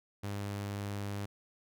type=tone; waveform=sawtooth; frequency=101.1 Hz; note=G#2; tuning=46 cents flat; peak=-32 dBFS; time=0.23-1.26 s; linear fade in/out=10 ms; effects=none